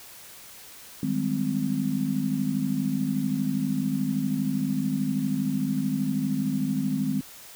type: chord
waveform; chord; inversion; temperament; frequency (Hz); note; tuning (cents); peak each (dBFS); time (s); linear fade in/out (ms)
sine; Ab major seventh; second; just; 155.74 / 194.67 / 207.7 / 259.6; Eb3 / G3 / Ab3 / C4; +2 / -12 / 0 / -13; -31 / -31 / -29 / -27; 1.03-7.21; 2
effects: white hiss -46 dBFS RMS until 7.55 s